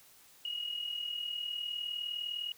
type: tone with amplitude modulation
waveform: sine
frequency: 2885 Hz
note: F#7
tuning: 44 cents flat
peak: -32 dBFS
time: 0.45-2.52 s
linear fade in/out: 2 ms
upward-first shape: sine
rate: 39.8 Hz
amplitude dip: 65%
effects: white hiss -60 dBFS RMS until 2.57 s